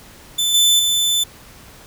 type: tone with level steps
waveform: sawtooth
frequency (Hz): 3520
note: A7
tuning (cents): 0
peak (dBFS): -13 / -8 / -12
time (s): 0.38-1.24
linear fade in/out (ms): 10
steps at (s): 0.54 / 0.79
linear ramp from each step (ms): 5
effects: pink hiss -43 dBFS RMS until 1.86 s